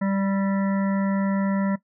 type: harmonic tone with a mistuned harmonic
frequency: 196 Hz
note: G3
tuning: in tune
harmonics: 1 / 3 / 5 / 7 / 9 / 10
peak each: -21 / -31 / -35 / -38 / -40 / -41 dBFS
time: 0.01-1.76 s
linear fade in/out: 10 ms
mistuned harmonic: 7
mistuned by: -25 cents
effects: noise-tail reverb RT60 0.1 s tail -17 dB re dry